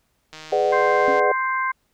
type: click train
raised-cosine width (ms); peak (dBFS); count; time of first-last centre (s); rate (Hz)
0.2; -21; 136; 0.33-1.195; 156
type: chord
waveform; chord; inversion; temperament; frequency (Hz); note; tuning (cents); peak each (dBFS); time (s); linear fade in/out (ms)
sine; G# half-diminished seventh; none; just; 415.3 / 498.4 / 598 / 747.5; G#4 / B4 / D5 / F#5; 0 / +16 / +31 / +17; -22; 0.52-1.32; 5
type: harmonic tone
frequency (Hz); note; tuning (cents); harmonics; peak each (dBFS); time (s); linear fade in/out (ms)
523.3; C5; 0; 2 / 3 / 4; -22 / -26 / -28; 0.72-1.72; 10
type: tone with exponential decay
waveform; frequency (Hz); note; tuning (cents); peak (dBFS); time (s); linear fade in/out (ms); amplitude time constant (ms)
sine; 275; C#4; -14; -23; 1.08-1.33; 0; 53
effects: pink hiss -68 dBFS RMS until 1.93 s